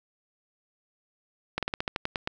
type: slowing click train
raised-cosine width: 0.3 ms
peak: -12 dBFS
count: 10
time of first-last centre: 1.58-2.274 s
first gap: 47 ms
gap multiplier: 1.12
effects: none